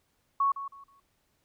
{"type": "tone with echo", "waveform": "sine", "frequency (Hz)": 1108.7, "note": "C#6", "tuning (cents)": 0, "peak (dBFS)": -22, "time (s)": [0.4, 0.52], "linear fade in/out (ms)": 5, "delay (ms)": 160, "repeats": 3, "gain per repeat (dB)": -12, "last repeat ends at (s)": 1, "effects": ["pink hiss -73 dBFS RMS until 1.44 s"]}